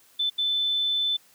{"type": "tone bursts at uneven times", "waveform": "sine", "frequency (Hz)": 3520, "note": "A7", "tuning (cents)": 0, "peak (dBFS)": -22, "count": 2, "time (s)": [[0.19, 0.3], [0.38, 1.17]], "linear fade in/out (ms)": 10, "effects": ["white hiss -58 dBFS RMS until 1.34 s", "high-pass 80 Hz 12 dB/octave"]}